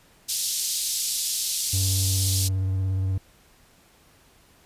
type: band-pass noise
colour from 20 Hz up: pink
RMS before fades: -27 dBFS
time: 0.28-2.49 s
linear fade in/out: 20 ms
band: 4100 to 13000 Hz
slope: 24 dB/octave
type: tone with vibrato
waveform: triangle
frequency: 95 Hz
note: F#2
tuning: 46 cents sharp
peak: -20 dBFS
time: 1.73-3.18 s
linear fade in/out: 5 ms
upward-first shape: sine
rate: 17 Hz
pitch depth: 24 cents each way
effects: pink hiss -57 dBFS RMS until 4.65 s + resampled to 32000 Hz